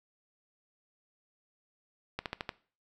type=slowing click train; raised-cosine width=0.3 ms; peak=-18 dBFS; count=5; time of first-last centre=2.19-2.492 s; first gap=68 ms; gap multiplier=1.07; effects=noise-tail reverb RT60 0.4 s tail -19 dB re dry